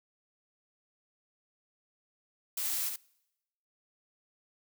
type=noise with echo; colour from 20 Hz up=blue; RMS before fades=-34 dBFS; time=2.57-2.89 s; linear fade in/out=5 ms; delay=71 ms; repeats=1; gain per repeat=-4 dB; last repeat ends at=2.961 s; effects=noise-tail reverb RT60 0.9 s tail -25 dB re dry